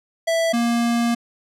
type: tone pair in turn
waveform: square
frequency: 660 / 235.2 Hz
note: E5 / A#3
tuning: +2 / +16 cents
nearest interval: octave + tritone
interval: 1786 cents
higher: first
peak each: -18 dBFS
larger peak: neither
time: 0.27-0.53 / 0.53-1.15 s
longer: second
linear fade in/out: 10 ms
effects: low-pass 11000 Hz 12 dB/octave